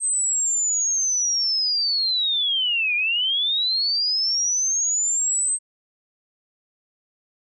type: linear two-way sweep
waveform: sine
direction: down then up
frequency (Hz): 8330 to 2385 to 8330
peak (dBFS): -19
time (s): 0-5.59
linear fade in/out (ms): 50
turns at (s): 2.95
effects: none